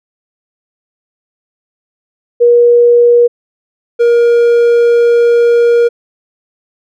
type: tone pair in turn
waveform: sine / triangle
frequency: 478.1 / 472.6 Hz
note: A#4 / A#4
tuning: +44 / +24 cents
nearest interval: unison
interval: 20 cents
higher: first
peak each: -3 dBFS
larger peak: neither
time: 2.4-3.28 / 3.99-5.89 s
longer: second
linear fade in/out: 20 ms
effects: none